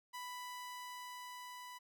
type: tone with level ramp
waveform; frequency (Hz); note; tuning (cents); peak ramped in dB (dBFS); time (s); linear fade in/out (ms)
sawtooth; 991; B5; +6; -40 to -45; 0.13-1.79; 20
effects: none